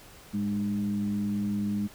sine tone with frequency modulation, 205.1 Hz, G#3, 21 cents flat, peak -26 dBFS, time 0.33-1.88 s, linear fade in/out 20 ms, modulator 98.3 Hz, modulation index 0.52, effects pink hiss -51 dBFS RMS until 1.94 s

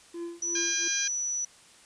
triangle tone with tremolo, 341.5 Hz, F4, 39 cents flat, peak -30 dBFS, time 0.14-0.88 s, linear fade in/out 5 ms, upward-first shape triangle, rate 2.8 Hz, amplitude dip 100%
sine tone, 5920 Hz, F#8, in tune, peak -28 dBFS, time 0.42-1.45 s, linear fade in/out 5 ms
harmonic tone, 806 Hz, G5, 48 cents sharp, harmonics 2 / 3 / 4 / 5 / 6 / 7 / 8, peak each -34 / -36 / -37 / -38 / -39 / -39 / -40 dBFS, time 0.55-1.08 s, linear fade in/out 5 ms
effects white hiss -55 dBFS RMS until 1.85 s + resampled to 22050 Hz

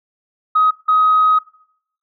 sine tone pair in turn, 1261 / 1261 Hz, D#6 / D#6, +23 / +23 cents, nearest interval unison, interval 0 cents, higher neither, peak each -9 dBFS, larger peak neither, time 0.55-0.71 / 0.88-1.39 s, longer second, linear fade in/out 10 ms, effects noise-tail reverb RT60 0.7 s tail -22 dB re dry + tanh soft clip ceiling -5 dBFS

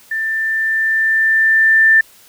sine tone with level ramp, 1780 Hz, A6, 20 cents sharp, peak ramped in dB -17 to -6 dBFS, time 0.11-2.01 s, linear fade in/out 5 ms, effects white hiss -46 dBFS RMS until 2.28 s

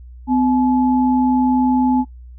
sine tone pair together, 254.3 / 856 Hz, C4 / A5, -49 / -48 cents, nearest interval octave + major sixth, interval 2101 cents, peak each -13 / -20 dBFS, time 0.27-2.05 s, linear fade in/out 50 ms, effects noise-tail reverb RT60 0.1 s tail -19 dB re dry + added 61 Hz sine -35 dBFS peak until 2.38 s

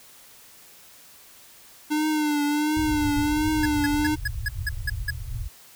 square tone with vibrato, 300 Hz, D4, 37 cents sharp, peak -22 dBFS, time 1.9-4.16 s, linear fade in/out 20 ms, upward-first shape triangle, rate 1.4 Hz, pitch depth 61 cents each way
white low-pass noise, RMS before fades -31 dBFS, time 2.76-5.49 s, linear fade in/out 20 ms, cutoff 120 Hz, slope 96 dB/octave
square tone bursts, 1677 Hz, G#6, 16 cents sharp, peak -24 dBFS, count 8, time 3.63-5.106 s, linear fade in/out 5 ms, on 27 ms, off 180 ms
effects white hiss -50 dBFS RMS until 5.75 s

